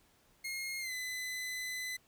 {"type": "tone with pitch glide", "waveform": "sawtooth", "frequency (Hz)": [2145, 2013], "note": ["C7", "B6"], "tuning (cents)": [42, 33], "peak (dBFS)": -34, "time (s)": [0.44, 1.97], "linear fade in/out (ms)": 10, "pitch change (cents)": -109, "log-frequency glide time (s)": [0.79, 0.93], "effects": ["pink hiss -68 dBFS RMS until 2.07 s"]}